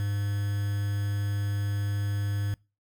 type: tone with quantisation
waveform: triangle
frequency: 101.4 Hz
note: G#2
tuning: 41 cents flat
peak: -24 dBFS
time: 0-2.54 s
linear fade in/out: 0 ms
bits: 7
effects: noise-tail reverb RT60 0.3 s tail -25 dB re dry